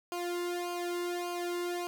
sawtooth tone with flanger, 351 Hz, F4, 9 cents sharp, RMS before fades -35 dBFS, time 0.12-1.87 s, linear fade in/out 0 ms, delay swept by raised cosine 0.53 to 1.27 ms, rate 1.7 Hz, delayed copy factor -1, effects none

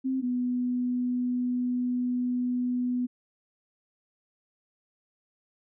sine tone pair in turn, 262.4 / 247.7 Hz, C4 / B3, +5 / +5 cents, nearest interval minor second, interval 100 cents, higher first, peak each -25 dBFS, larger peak neither, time 0.04-0.22 / 0.22-3.07 s, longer second, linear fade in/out 20 ms, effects none

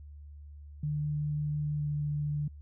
sine tone with pitch glide, 149 to 147.63 Hz, D3 to D3, +25 to +9 cents, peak -29 dBFS, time 0.83-2.48 s, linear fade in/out 5 ms, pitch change -16 cents, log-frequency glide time 1.76-1.84 s, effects added 73 Hz sine -45 dBFS peak until 2.61 s

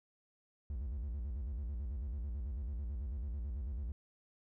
triangle tone with vibrato, 64.2 Hz, C2, 32 cents flat, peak -35 dBFS, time 0.7-3.92 s, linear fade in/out 0 ms, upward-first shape square, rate 9.1 Hz, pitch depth 210 cents each way, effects none

